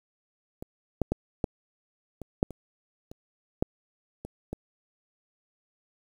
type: clicks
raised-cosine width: 2 ms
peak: -24 / -11 / -12 / -12 / -25 / -8 / -26 / -29 / -10 / -24 / -20 dBFS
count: 11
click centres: 0.625 / 1.017 / 1.12 / 1.442 / 2.217 / 2.429 / 2.507 / 3.115 / 3.625 / 4.25 / 4.53 s
effects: 8-bit